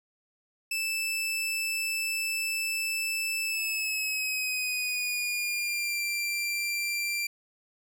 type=tone with pitch glide; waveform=sawtooth; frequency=2637 to 2363 Hz; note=E7 to D7; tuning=0 to +10 cents; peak=-25 dBFS; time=0.71-7.27 s; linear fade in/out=5 ms; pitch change=-190 cents; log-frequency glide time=3.43-6.01 s; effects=none